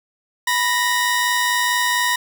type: tone pair together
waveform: sawtooth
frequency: 982.2 / 1860 Hz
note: B5 / A#6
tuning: -10 / -4 cents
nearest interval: major seventh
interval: 1106 cents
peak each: -16 dBFS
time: 0.47-2.16 s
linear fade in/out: 5 ms
effects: none